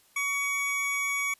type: tone pair together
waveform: square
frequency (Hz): 1128.8 / 2252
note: C#6 / C#7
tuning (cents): +31 / +27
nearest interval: octave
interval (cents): 1196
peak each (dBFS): -36 / -28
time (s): 0.16-1.34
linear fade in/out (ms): 5
effects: white hiss -62 dBFS RMS until 1.39 s + resampled to 32000 Hz